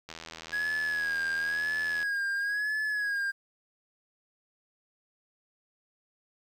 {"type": "click train", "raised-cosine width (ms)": 0.2, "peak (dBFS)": -24, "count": 159, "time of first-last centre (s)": [0.09, 2.029], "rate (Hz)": 81.5}
{"type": "tone with vibrato", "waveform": "triangle", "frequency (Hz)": 1661.2, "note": "G#6", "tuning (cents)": 0, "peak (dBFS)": -26, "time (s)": [0.52, 3.32], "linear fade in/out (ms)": 20, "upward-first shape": "sine", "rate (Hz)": 0.99, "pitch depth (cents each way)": 64}
{"effects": ["10-bit"]}